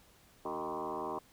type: tone with frequency modulation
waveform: sine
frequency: 699 Hz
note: F5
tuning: 1 cent sharp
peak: -35 dBFS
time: 0.45-1.19 s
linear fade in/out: 5 ms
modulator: 80.4 Hz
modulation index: 5.2
effects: pink hiss -63 dBFS RMS until 1.32 s